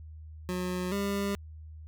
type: tone pair in turn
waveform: 25% pulse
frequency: 181.3 / 200.1 Hz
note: F#3 / G3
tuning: -35 / +36 cents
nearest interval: major second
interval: 171 cents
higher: second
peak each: -27 / -25 dBFS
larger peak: second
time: 0.49-0.92 / 0.92-1.35 s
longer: neither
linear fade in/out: 0 ms
effects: added 78 Hz sine -43 dBFS peak until 1.87 s